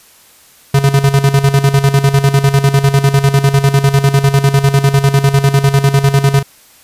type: tone with tremolo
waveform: square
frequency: 138.59 Hz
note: C#3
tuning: in tune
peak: -6 dBFS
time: 0.74-6.43 s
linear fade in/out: 5 ms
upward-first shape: square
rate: 10 Hz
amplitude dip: 70%
effects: white hiss -44 dBFS RMS until 6.83 s + resampled to 32000 Hz